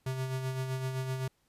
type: tone with tremolo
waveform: square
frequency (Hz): 130.81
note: C3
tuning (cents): 0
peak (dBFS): -31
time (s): 0.06-1.28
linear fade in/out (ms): 5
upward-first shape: sine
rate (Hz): 7.8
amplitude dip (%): 45
effects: pink hiss -73 dBFS RMS until 1.48 s + resampled to 32000 Hz